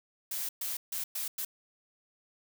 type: noise bursts at uneven times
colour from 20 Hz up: blue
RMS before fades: -35 dBFS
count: 5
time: 0.31-0.49 / 0.61-0.77 / 0.92-1.04 / 1.15-1.28 / 1.38-1.45 s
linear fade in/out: 5 ms
effects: none